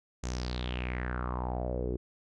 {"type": "tone with low-pass filter sweep", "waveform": "sawtooth", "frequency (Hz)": 61.74, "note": "B1", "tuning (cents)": 0, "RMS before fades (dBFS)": -34, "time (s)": [0.23, 1.97], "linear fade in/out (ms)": 10, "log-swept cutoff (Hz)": [7000, 370], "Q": 5.2, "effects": []}